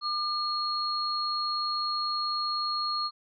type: tone pair together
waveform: sine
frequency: 1205 / 4294 Hz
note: D6 / C8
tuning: +44 / +44 cents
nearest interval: octave + minor seventh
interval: 2200 cents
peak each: -30 / -30 dBFS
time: 0.01-3.11 s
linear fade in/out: 50 ms
effects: none